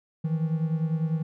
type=beating tone pair; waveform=triangle; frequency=158.2 / 168.2 Hz; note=D#3 / E3; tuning=+29 / +35 cents; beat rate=10 Hz; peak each=-23 / -28 dBFS; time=0.24-1.23 s; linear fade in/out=10 ms; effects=none